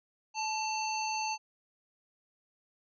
harmonic tone with a mistuned harmonic, 895 Hz, A5, 29 cents sharp, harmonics 1 / 3 / 5 / 7, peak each -33 / -38 / -40 / -41 dBFS, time 0.34-1.38 s, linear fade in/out 50 ms, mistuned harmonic 1, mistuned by -50 cents, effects none

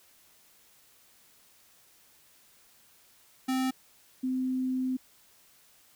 square / sine tone pair in turn, 260.2 / 257.7 Hz, C4 / C4, -9 / -26 cents, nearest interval unison, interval 17 cents, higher first, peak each -27 dBFS, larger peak neither, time 3.48-3.71 / 4.23-4.97 s, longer second, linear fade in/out 10 ms, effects white hiss -61 dBFS RMS until 5.95 s

